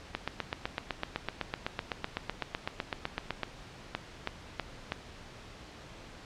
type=two click trains; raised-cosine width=0.3 ms; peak=-15 / -15 dBFS; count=4 / 27; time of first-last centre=3.95-4.921 / 0.15-3.433 s; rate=3.09 / 7.92 Hz; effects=pink hiss -49 dBFS RMS until 6.25 s + low-pass 5000 Hz 12 dB/octave